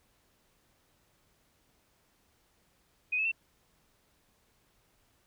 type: tone with pitch steps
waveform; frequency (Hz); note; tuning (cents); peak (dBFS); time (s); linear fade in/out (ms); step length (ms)
sine; 2496 / 2593 / 2694; D#7 / E7 / E7; +5 / -29 / +37; -27; 3.12-3.318; 10; 66
effects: pink hiss -70 dBFS RMS until 5.26 s